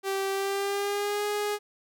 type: tone with pitch glide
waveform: sawtooth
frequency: 389.3 to 414.8 Hz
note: G4 to G#4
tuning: -12 to -2 cents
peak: -23 dBFS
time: 0.03-1.59 s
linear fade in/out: 50 ms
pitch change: +110 cents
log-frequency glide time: 0.31-1.25 s
effects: none